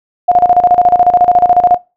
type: tone with tremolo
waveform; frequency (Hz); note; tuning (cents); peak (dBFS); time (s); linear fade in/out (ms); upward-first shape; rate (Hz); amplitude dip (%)
sine; 714; F5; +38; -3; 0.28-1.78; 10; square; 14; 80
effects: noise-tail reverb RT60 0.3 s tail -25 dB re dry